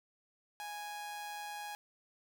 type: tone with amplitude modulation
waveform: sawtooth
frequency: 829 Hz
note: G#5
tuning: 3 cents flat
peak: -36 dBFS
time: 0.6-1.75 s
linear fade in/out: 0 ms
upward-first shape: sine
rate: 164 Hz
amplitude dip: 35%
effects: none